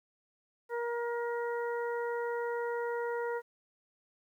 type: harmonic tone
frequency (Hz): 473.1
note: A#4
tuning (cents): +26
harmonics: 1 / 2 / 3 / 4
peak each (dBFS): -33 / -39 / -43 / -45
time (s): 0.69-3.42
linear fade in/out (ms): 50
effects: 11-bit